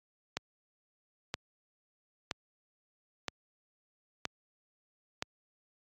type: click train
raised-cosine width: 0.2 ms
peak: -15 dBFS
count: 6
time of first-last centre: 0.37-5.224 s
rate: 1.03 Hz
effects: high-pass 80 Hz 12 dB/octave + AAC 48 kbps